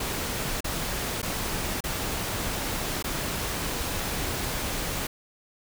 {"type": "noise with dropouts", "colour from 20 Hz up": "pink", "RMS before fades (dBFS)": -30, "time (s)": [0, 5.07], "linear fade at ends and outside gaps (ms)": 5, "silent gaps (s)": [[0.606, 0.643], [1.218, 1.228], [1.806, 1.839], [3.026, 3.041]], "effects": []}